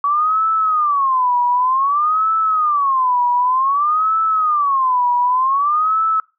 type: tone with vibrato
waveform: sine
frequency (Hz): 1129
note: C#6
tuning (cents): +31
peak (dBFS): -13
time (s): 0.04-6.2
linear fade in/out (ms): 2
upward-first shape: sine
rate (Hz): 0.54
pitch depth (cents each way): 260
effects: noise-tail reverb RT60 0.3 s tail -24 dB re dry